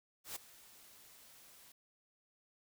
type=noise with ADSR envelope; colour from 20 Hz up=white; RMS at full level=-42 dBFS; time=0.24-1.72 s; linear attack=120 ms; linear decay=7 ms; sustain=-18 dB; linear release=4 ms; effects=none